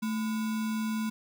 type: tone with sample-and-hold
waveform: sine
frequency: 219.4 Hz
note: A3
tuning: 5 cents flat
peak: -28 dBFS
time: 0.02-1.1 s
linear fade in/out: 10 ms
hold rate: 1225 Hz
effects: none